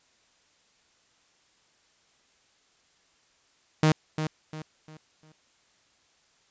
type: tone with echo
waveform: sawtooth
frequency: 155.56 Hz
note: D#3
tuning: in tune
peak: -14 dBFS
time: 3.83-3.92 s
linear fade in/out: 2 ms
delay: 350 ms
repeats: 4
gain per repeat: -9 dB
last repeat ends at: 5.32 s
effects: white hiss -65 dBFS RMS until 6.5 s + resampled to 16000 Hz